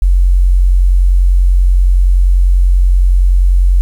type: tone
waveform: sine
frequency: 45.21 Hz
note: F#1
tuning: 39 cents flat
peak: -5 dBFS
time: 0.02-3.81 s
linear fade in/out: 0 ms
effects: 7-bit